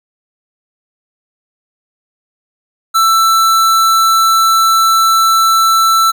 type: tone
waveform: square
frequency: 1330 Hz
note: E6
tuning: 15 cents sharp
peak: -8 dBFS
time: 2.94-6.12 s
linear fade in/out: 20 ms
effects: none